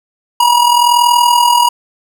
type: tone with amplitude modulation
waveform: square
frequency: 961 Hz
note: B5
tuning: 48 cents flat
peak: -5 dBFS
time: 0.4-1.69 s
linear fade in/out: 5 ms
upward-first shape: sine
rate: 40.9 Hz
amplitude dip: 60%
effects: none